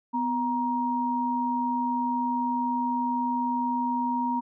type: tone pair together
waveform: sine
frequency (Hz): 249.5 / 942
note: B3 / A#5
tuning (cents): +18 / +18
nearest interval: octave + major seventh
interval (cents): 2300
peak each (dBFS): -28 / -26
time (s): 0.13-4.41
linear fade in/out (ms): 20
effects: none